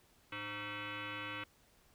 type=tone with frequency modulation; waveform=sine; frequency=521 Hz; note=C5; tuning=7 cents flat; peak=-40 dBFS; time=0.32-1.44 s; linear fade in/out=5 ms; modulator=412 Hz; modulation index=6.3; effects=pink hiss -68 dBFS RMS until 1.94 s